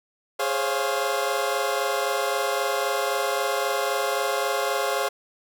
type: chord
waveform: 25% pulse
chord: Db major seventh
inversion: second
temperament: equal with one note detuned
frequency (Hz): 415.3 / 530.6 / 554.4 / 698.5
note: Ab4 / C5 / Db5 / F5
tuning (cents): 0 / +24 / 0 / 0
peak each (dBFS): -25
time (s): 0.39-5.09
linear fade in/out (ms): 10
effects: none